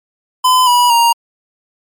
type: tone with pitch steps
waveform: square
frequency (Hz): 1015 / 974.8 / 936.2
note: B5 / B5 / A#5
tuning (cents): +47 / -23 / +7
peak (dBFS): -8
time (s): 0.44-1.13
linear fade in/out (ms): 10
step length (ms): 230
effects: MP3 96 kbps